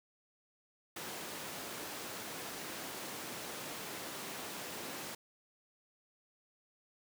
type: high-pass noise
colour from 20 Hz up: pink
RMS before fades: -44 dBFS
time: 0.96-5.15 s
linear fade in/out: 5 ms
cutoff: 230 Hz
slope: 12 dB/octave
effects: none